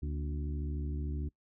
harmonic tone with a mistuned harmonic, 73.42 Hz, D2, in tune, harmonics 1 / 2 / 3 / 4 / 5, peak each -34 / -41 / -46 / -45 / -50 dBFS, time 0.02-1.29 s, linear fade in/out 10 ms, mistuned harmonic 3, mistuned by +90 cents, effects noise-tail reverb RT60 0.1 s tail -23 dB re dry

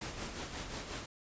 pink noise with tremolo, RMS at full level -40 dBFS, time 0.01-1.06 s, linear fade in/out 5 ms, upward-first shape sine, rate 5.6 Hz, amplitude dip 50%, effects resampled to 16000 Hz

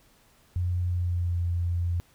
sine tone with pitch glide, 89 to 86.72 Hz, F2 to F2, +33 to -12 cents, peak -24 dBFS, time 0.56-2 s, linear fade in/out 0 ms, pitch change -45 cents, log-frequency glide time 0.86-1.4 s, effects pink hiss -61 dBFS RMS until 2.14 s

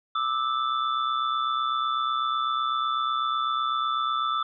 sine tone cluster, 1188 / 1316 / 3513 Hz, D6 / E6 / A7, +20 / -3 / -3 cents, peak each -28 / -26 / -33 dBFS, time 0.15-4.43 s, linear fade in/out 5 ms, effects none

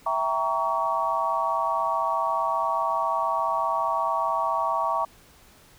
sine chord, E diminished seventh, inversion none, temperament equal with one note detuned, 659.3 / 784 / 932.3 / 1126.2 Hz, E5 / G5 / Bb5 / Db6, 0 / 0 / 0 / +27 cents, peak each -29 / -31 / -27 / -26 dBFS, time 0.06-5.05 s, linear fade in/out 5 ms, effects pink hiss -54 dBFS RMS until 5.78 s

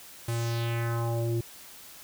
square tone with low-pass filter sweep, 116.54 Hz, A#2, in tune, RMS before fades -29 dBFS, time 0.28-1.41 s, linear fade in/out 5 ms, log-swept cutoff 11000 to 300 Hz, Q 2.4, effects white hiss -48 dBFS RMS until 2.03 s

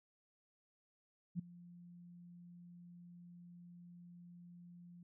sine tone with ADSR envelope, 174.61 Hz, F3, in tune, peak -34 dBFS, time 1.35-5.03 s, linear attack 42 ms, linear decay 7 ms, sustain -20 dB, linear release 3 ms, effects none

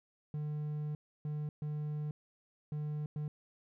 triangle tone bursts at uneven times, 150 Hz, D3, 37 cents sharp, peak -33 dBFS, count 5, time 0.34-0.95 / 1.25-1.49 / 1.62-2.11 / 2.72-3.06 / 3.16-3.28 s, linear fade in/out 2 ms, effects none

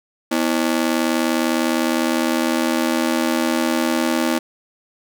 sawtooth ring-modulated tone, 286 Hz, D4, 46 cents flat, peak -10 dBFS, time 0.31-4.39 s, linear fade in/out 10 ms, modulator 39.9 Hz, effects none

